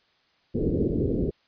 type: low-pass noise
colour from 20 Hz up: white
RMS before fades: -25 dBFS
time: 0.54-1.31 s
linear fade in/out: 20 ms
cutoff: 460 Hz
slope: 48 dB/octave
effects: white hiss -65 dBFS RMS until 1.47 s + resampled to 11025 Hz